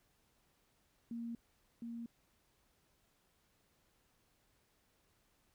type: tone with echo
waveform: sine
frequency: 233.1 Hz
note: A#3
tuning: in tune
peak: -40 dBFS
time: 1.11-1.35 s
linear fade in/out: 2 ms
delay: 710 ms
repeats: 1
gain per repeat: -2 dB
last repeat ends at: 2.06 s
effects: pink hiss -75 dBFS RMS until 5.54 s